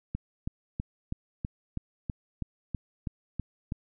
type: click train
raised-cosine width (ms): 5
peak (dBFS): -19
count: 12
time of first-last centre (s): 0.15-3.721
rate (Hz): 3.08
effects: none